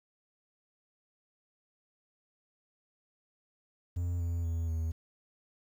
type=tone with pitch steps; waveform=triangle; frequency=87.31 / 85.17 / 83.08 / 81.04 Hz; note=F2 / F2 / E2 / E2; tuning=0 / -43 / +14 / -29 cents; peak=-28 dBFS; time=3.96-4.92 s; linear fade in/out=10 ms; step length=240 ms; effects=10-bit